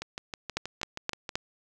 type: two click trains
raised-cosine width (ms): 0.2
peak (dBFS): -11 / -18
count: 4 / 9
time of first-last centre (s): 0.57-1.355 / 0.02-1.292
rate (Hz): 3.82 / 6.29
effects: none